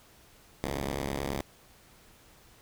5% pulse tone pair together, 40.72 / 69.3 Hz, E1 / C#2, -20 / 0 cents, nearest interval major sixth, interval 920 cents, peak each -27 / -21 dBFS, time 0.64-1.41 s, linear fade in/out 0 ms, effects pink hiss -58 dBFS RMS until 2.61 s

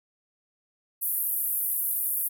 pink band-pass noise, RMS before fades -28 dBFS, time 1.01-2.29 s, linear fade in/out 20 ms, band 11000 to 15000 Hz, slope 48 dB/octave, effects none

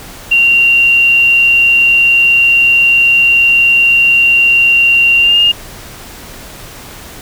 sine tone with pitch glide, 2764 to 2827 Hz, F7 to F7, -19 to +20 cents, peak -5 dBFS, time 0.31-5.52 s, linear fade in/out 10 ms, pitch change +39 cents, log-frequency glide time 5.19-5.38 s, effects pink hiss -31 dBFS RMS until 7.21 s

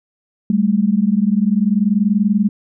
sine tone pair together, 196 / 216.4 Hz, G3 / A3, 0 / -29 cents, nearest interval major second, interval 171 cents, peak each -15 dBFS, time 0.5-2.49 s, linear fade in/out 2 ms, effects none

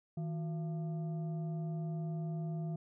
sine tone with frequency modulation, 159.8 Hz, D#3, 47 cents sharp, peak -35 dBFS, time 0.17-2.76 s, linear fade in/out 5 ms, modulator 522 Hz, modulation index 0.38, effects none

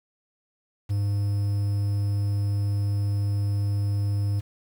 triangle tone with quantisation, 101.4 Hz, G#2, 41 cents flat, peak -20 dBFS, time 0.89-4.41 s, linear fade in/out 20 ms, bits 8, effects none

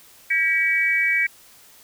sine tone cluster, 1613 / 1936 / 2277 Hz, G6 / B6 / C#7, +49 / -35 / +46 cents, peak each -28 / -22 / -19 dBFS, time 0.3-1.27 s, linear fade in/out 10 ms, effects white hiss -50 dBFS RMS until 1.83 s

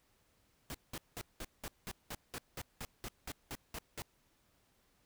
pink noise bursts, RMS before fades -43 dBFS, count 15, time 0.7-4.02 s, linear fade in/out 0 ms, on 44 ms, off 190 ms, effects pink hiss -73 dBFS RMS until 5.05 s

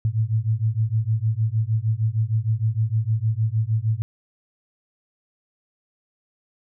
sine beating tone pair, 107.4 / 113.9 Hz, A2 / A#2, -41 / -40 cents, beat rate 6.5 Hz, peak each -22 dBFS, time 0.05-4.02 s, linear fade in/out 0 ms, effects none

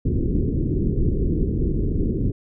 pink low-pass noise, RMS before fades -21 dBFS, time 0.05-2.32 s, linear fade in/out 5 ms, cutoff 410 Hz, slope 48 dB/octave, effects none

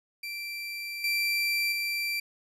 30% pulse tone with level steps, 2349 Hz, D7, in tune, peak -32 / -23 / -26 dBFS, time 0.23-2.2 s, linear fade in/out 5 ms, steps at 1.04 / 1.72 s, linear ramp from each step 2 ms, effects resampled to 32000 Hz

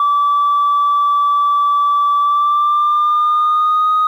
sine tone with pitch glide, 1157 to 1247.2 Hz, D6 to D#6, -26 to +4 cents, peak -9 dBFS, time 0-4.07 s, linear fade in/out 2 ms, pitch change +130 cents, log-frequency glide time 2.2-3.91 s, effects tanh soft clip ceiling -8 dBFS + 8-bit

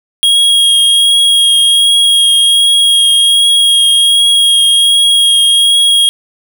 square tone with vibrato, 3276 Hz, G#7, 24 cents flat, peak -6 dBFS, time 0.23-6.09 s, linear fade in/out 0 ms, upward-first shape triangle, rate 1.3 Hz, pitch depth 15 cents each way, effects none

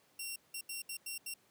10% pulse tone bursts at uneven times, 2739 Hz, F7, 34 cents flat, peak -31 dBFS, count 6, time 0.19-0.36 / 0.54-0.61 / 0.69-0.82 / 0.89-0.97 / 1.06-1.18 / 1.26-1.34 s, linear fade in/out 5 ms, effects pink hiss -69 dBFS RMS until 1.5 s + high-pass 150 Hz 12 dB/octave

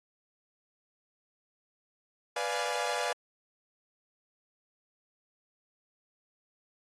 sawtooth chord, B diminished seventh, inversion none, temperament equal with one note detuned, 493.9 / 587.3 / 698.5 / 836.9 Hz, B4 / D5 / F5 / Ab5, 0 / 0 / 0 / +13 cents, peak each -32 dBFS, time 2.36-3.13 s, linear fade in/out 5 ms, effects low-pass 10000 Hz 12 dB/octave + AAC 32 kbps

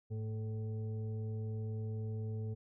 sine tone with frequency modulation, 107 Hz, A2, 48 cents flat, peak -36 dBFS, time 0.1-2.55 s, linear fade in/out 20 ms, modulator 330 Hz, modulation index 0.52, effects none

